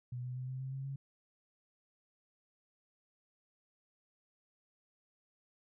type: tone with pitch steps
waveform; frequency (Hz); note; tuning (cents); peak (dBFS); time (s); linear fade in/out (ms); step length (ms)
sine; 123.47 / 125.63 / 127.82 / 130.06 / 132.33 / 134.64 / 137; B2 / B2 / C3 / C3 / C3 / C3 / C#3; 0 / +30 / -40 / -10 / +20 / +50 / -20; -38; 0.12-0.96; 5; 120
effects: none